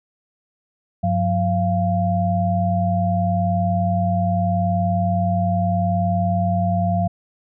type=tone cluster; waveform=sine; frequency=99 / 179.8 / 690 Hz; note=G2 / F#3 / F5; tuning=+18 / -49 / -21 cents; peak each=-21 dBFS; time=1.03-7.08 s; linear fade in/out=10 ms; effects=none